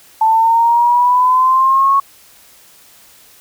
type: exponential sweep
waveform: sine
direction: up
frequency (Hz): 879 to 1108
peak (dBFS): -8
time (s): 0.21-2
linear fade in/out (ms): 5
effects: white hiss -45 dBFS RMS until 3.4 s